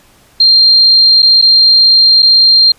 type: tone with dropouts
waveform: sine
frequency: 4186 Hz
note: C8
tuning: in tune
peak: -3 dBFS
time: 0.4-2.72 s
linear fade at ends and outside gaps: 5 ms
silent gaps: 1.222-1.227 / 1.416-1.423 / 2.223-2.227 s
effects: pink hiss -46 dBFS RMS until 2.78 s + resampled to 32000 Hz